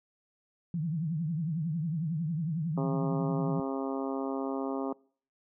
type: tone with vibrato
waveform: sine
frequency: 161.1 Hz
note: E3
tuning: 39 cents flat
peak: -29 dBFS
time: 0.74-3.6 s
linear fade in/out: 2 ms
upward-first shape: triangle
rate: 11 Hz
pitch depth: 190 cents each way
type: harmonic tone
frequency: 135.2 Hz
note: C#3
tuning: 43 cents flat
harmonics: 2 / 3 / 4 / 5 / 6 / 7 / 8 / 9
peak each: -33 / -37 / -39 / -41 / -43 / -44 / -45 / -46 dBFS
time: 2.77-4.93 s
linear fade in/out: 5 ms
effects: noise-tail reverb RT60 0.5 s tail -25 dB re dry